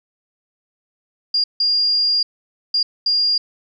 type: tone bursts at uneven times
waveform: sine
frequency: 4817 Hz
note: D8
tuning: 43 cents sharp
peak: -14 dBFS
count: 4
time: 1.34-1.44 / 1.6-2.23 / 2.74-2.83 / 3.06-3.38 s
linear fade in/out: 5 ms
effects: none